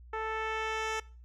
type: tone with low-pass filter sweep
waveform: 10% pulse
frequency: 440 Hz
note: A4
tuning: in tune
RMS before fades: -34 dBFS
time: 0.13-1 s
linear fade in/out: 5 ms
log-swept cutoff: 1400 to 6700 Hz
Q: 0.87
effects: noise-tail reverb RT60 0.4 s tail -22 dB re dry + added 60 Hz sine -49 dBFS peak until 1.24 s